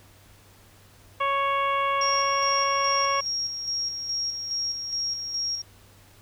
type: harmonic tone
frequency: 554.4 Hz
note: C#5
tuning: in tune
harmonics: 1 / 2 / 3 / 4 / 5 / 6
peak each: -30 / -23 / -37 / -32 / -36 / -40 dBFS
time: 1.2-3.21 s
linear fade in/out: 10 ms
type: tone with tremolo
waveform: sine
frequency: 5588 Hz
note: F8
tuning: in tune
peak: -25 dBFS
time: 2.01-5.62 s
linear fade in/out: 5 ms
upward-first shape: square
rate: 2.4 Hz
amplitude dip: 45%
effects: added 98 Hz sine -55 dBFS peak until 6.21 s + pink hiss -55 dBFS RMS until 6.21 s